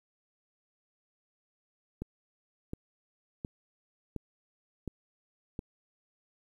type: click train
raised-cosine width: 3 ms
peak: -23 dBFS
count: 6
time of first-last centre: 2.02-5.591 s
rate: 1.4 Hz
effects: 10-bit